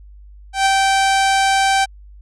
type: tone with ADSR envelope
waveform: sawtooth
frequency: 778 Hz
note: G5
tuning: 13 cents flat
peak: -7 dBFS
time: 0.53-1.86 s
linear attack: 130 ms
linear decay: 11 ms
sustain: -2 dB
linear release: 25 ms
effects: added 50 Hz sine -38 dBFS peak until 2.21 s + resampled to 22050 Hz

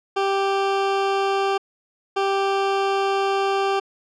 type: tone pair in turn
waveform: 20% pulse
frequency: 392 / 392 Hz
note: G4 / G4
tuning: 0 / 0 cents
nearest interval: unison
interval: 0 cents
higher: neither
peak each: -14 dBFS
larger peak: neither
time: 0.16-1.58 / 2.16-3.8 s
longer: second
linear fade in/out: 10 ms
effects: low-pass 4000 Hz 12 dB/octave

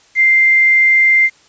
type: tone with quantisation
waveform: sine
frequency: 2093 Hz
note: C7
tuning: in tune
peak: -7 dBFS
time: 0.15-1.3 s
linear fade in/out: 50 ms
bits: 6
effects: white hiss -49 dBFS RMS until 1.48 s + resampled to 16000 Hz

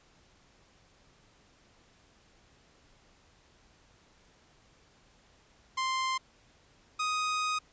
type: tone pair in turn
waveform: sawtooth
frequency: 1046.5 / 1249 Hz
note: C6 / D#6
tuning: 0 / +6 cents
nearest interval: minor third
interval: 306 cents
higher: second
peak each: -25 / -25 dBFS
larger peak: neither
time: 5.77-6.18 / 6.99-7.59 s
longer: second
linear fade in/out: 10 ms
effects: pink hiss -63 dBFS RMS until 7.72 s + resampled to 16000 Hz

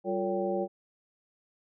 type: tone cluster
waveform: sine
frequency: 194.4 / 354.8 / 449.9 / 564 / 781 Hz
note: G3 / F4 / A4 / C#5 / G5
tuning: -14 / +27 / +39 / +30 / -7 cents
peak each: -35 / -32 / -36 / -32 / -36 dBFS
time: 0.04-0.68 s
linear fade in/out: 50 ms
effects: none

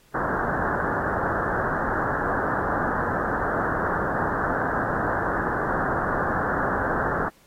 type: low-pass noise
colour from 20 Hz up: white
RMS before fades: -26 dBFS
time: 0.14-7.29 s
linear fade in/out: 10 ms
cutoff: 1700 Hz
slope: 96 dB/octave
effects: pink hiss -58 dBFS RMS until 7.46 s + AAC 48 kbps

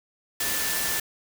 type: tone in noise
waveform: sine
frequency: 1760 Hz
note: A6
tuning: in tune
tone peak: -34 dBFS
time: 0.4-1 s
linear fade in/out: 5 ms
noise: white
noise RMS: -27 dBFS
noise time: 0.4-1 s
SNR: -10 dB
effects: none

